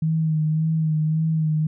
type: tone with vibrato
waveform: sine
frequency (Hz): 157.5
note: D#3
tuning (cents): +21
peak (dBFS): -18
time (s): 0.02-1.67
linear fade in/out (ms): 5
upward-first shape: sine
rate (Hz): 1.8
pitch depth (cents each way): 33
effects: none